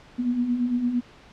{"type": "beating tone pair", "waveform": "sine", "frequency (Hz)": [236.8, 245.6], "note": ["A#3", "B3"], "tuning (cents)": [27, -9], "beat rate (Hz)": 8.8, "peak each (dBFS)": [-30, -22], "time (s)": [0.18, 1.01], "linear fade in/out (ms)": 20, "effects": ["pink hiss -50 dBFS RMS until 1.32 s", "low-pass 4000 Hz 12 dB/octave"]}